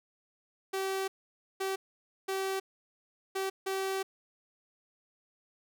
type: tone bursts at uneven times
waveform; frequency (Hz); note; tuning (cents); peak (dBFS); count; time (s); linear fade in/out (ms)
sawtooth; 384.9; G4; -32; -27; 5; 0.73-1.08 / 1.6-1.76 / 2.28-2.6 / 3.35-3.5 / 3.66-4.03; 10
effects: none